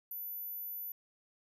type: tone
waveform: sine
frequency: 14000 Hz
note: A9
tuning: 10 cents flat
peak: -39 dBFS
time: 0.11-0.92 s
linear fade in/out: 2 ms
effects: 13-bit